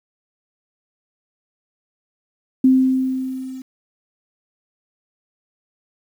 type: tone with level ramp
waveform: sine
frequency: 260.6 Hz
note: C4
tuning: 7 cents flat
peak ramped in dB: -8 to -30 dBFS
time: 2.64-3.62 s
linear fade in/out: 5 ms
effects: 8-bit